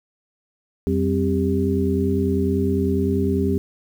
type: tone cluster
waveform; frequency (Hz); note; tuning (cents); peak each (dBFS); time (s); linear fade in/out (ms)
sine; 87.8 / 191.4 / 261.4 / 396.7; F2 / G3 / C4 / G4; +10 / -41 / -1 / +21; -23; 0.87-3.58; 0
effects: 8-bit